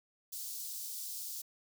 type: high-pass noise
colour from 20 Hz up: white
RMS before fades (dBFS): -42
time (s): 0.32-1.42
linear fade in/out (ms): 10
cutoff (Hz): 4400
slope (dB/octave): 24
effects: none